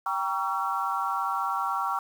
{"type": "chord", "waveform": "sine", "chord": "G diminished seventh", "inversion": "none", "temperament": "just", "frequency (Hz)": [784, 940.8, 1128.9, 1354.7], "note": ["G5", "Bb5", "Db6", "Fb6"], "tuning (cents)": [0, 16, 31, 47], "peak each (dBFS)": [-32, -32, -30, -31], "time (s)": [0.06, 1.99], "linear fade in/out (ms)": 2, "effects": ["8-bit"]}